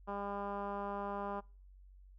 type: tone with low-pass filter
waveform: 10% pulse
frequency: 201.1 Hz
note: G3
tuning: 44 cents sharp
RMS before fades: -40 dBFS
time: 0.07-1.41 s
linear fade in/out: 20 ms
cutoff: 1100 Hz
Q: 1.8
effects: noise-tail reverb RT60 0.4 s tail -26 dB re dry + added 47 Hz sine -55 dBFS peak until 2.18 s